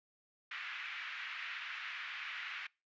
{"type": "band-pass noise", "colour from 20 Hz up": "white", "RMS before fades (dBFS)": -44, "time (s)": [0.51, 2.67], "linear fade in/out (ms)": 5, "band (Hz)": [1400, 2600], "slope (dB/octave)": 24, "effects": ["noise-tail reverb RT60 0.3 s tail -25 dB re dry", "resampled to 16000 Hz"]}